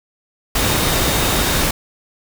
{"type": "tone in noise", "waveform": "sine", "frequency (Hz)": 3700, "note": "A#7", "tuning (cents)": -14, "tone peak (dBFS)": -28, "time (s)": [0.58, 1.63], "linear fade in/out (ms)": 5, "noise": "pink", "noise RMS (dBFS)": -17, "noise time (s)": [0.55, 1.71], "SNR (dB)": -14, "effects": []}